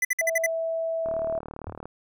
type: tone bursts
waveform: square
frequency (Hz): 2005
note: B6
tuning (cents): +26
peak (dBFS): -21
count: 6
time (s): 0.02-0.464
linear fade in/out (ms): 5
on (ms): 29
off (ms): 54
type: tone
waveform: sine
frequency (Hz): 655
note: E5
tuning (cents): -11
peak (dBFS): -25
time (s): 0.21-1.39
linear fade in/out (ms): 5
type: click train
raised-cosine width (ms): 1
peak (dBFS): -23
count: 31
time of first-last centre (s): 1.06-1.856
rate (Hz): 37.7
type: tone with exponential decay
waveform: sine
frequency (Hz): 92.5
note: F#2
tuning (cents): 0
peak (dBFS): -30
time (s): 1.67-1.78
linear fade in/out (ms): 5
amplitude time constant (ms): 22
effects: none